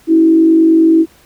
sine tone with frequency modulation, 325.2 Hz, E4, 23 cents flat, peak -5 dBFS, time 0.07-1.06 s, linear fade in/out 50 ms, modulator 49.2 Hz, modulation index 0.38, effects pink hiss -47 dBFS RMS until 1.25 s

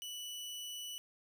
sawtooth tone, 2962 Hz, F#7, 1 cent sharp, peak -39 dBFS, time 0.02-0.98 s, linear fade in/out 0 ms, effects none

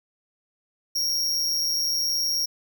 45% pulse tone with amplitude modulation, 5588 Hz, F8, in tune, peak -20 dBFS, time 0.95-2.46 s, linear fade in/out 10 ms, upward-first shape sine, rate 161 Hz, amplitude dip 60%, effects 10-bit

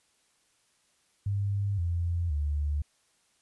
sine tone with pitch steps, 100.3 / 85.82 / 73.42 Hz, G2 / F2 / D2, +40 / -30 / 0 cents, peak -26 dBFS, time 1.26-2.82 s, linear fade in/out 5 ms, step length 520 ms, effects white hiss -69 dBFS RMS until 3.41 s + resampled to 24000 Hz

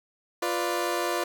20% pulse chord, B diminished, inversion second, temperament equal, 349.2 / 493.9 / 587.3 Hz, F4 / B4 / D5, 0 / 0 / 0 cents, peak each -24 / -27 / -26 dBFS, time 0.42-1.24 s, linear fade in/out 5 ms, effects none

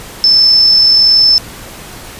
sine tone with amplitude modulation, 5274 Hz, E8, in tune, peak -3 dBFS, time 0.24-1.38 s, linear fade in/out 0 ms, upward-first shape sine, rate 41.3 Hz, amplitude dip 25%, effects pink hiss -30 dBFS RMS until 2.19 s + resampled to 32000 Hz

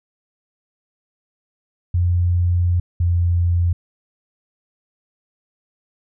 sine tone pair in turn, 88 / 86.79 Hz, F2 / F2, +14 / -10 cents, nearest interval unison, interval 24 cents, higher first, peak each -14 dBFS, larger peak neither, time 1.94-2.8 / 3-3.73 s, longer first, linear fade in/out 5 ms, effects none

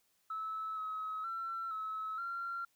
sine tone with pitch steps, 1303 / 1280 / 1348 / 1294 / 1376 Hz, E6 / D#6 / E6 / E6 / F6, -20 / +49 / +38 / -32 / -26 cents, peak -36 dBFS, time 0.3-2.65 s, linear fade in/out 5 ms, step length 470 ms, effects tanh soft clip ceiling -32 dBFS + white hiss -75 dBFS RMS until 2.75 s

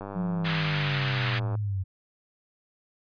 click train, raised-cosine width 1 ms, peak -23 dBFS, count 154, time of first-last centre 0.01-1.552 s, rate 99.2 Hz
sine linear sweep, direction down, 182.1 to 92.7 Hz, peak -26 dBFS, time 0.15-1.84 s, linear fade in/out 20 ms
pink band-pass noise, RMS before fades -32 dBFS, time 0.44-1.4 s, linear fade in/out 20 ms, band 1300 to 3700 Hz, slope 24 dB/octave
effects resampled to 11025 Hz

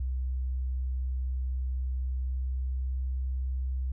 sine tone with pitch glide, 64 to 64.59 Hz, C2 to C2, -38 to -22 cents, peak -28 dBFS, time 0-3.92 s, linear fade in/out 5 ms, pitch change +16 cents, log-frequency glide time 2.11-3.26 s, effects none

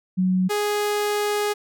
sine / sawtooth tone pair in turn, 185 / 415.3 Hz, F#3 / G#4, 0 / 0 cents, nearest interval octave + major second, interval 1400 cents, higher second, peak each -17 dBFS, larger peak neither, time 0.17-0.49 / 0.49-1.54 s, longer second, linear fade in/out 20 ms, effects none

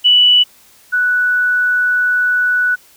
sine tone pair in turn, 2960 / 1480 Hz, F#7 / F#6, 0 / 0 cents, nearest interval octave, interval 1200 cents, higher first, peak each -6 / -11 dBFS, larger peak first, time 0.04-0.44 / 0.92-2.76 s, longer second, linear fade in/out 20 ms, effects white hiss -47 dBFS RMS until 2.96 s

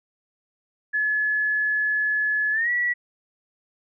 sine tone with pitch glide, 1709 to 1940.6 Hz, G#6 to B6, +49 to -31 cents, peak -20 dBFS, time 0.93-2.94 s, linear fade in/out 20 ms, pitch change +220 cents, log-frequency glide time 2.52-2.7 s, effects none

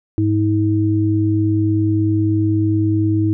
sine tone pair together, 103.4 / 319.7 Hz, G#2 / D#4, -7 / +47 cents, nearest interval octave + minor sixth, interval 1954 cents, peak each -16 dBFS, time 0.18-3.33 s, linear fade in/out 0 ms, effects none

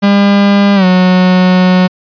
45% pulse tone with pitch glide, 201 to 183.26 Hz, G3 to F#3, +44 to -16 cents, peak -5 dBFS, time 0.02-1.88 s, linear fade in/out 20 ms, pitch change -160 cents, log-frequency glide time 0.75-0.85 s, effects resampled to 11025 Hz

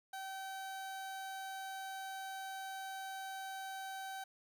30% pulse tone, 770 Hz, G5, 31 cents flat, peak -40 dBFS, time 0.13-4.24 s, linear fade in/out 5 ms, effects none

